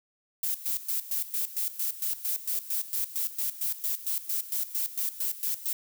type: noise with tremolo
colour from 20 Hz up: violet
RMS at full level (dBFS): -29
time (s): 0.43-5.73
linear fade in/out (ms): 2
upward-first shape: square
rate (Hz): 4.4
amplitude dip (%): 80
effects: none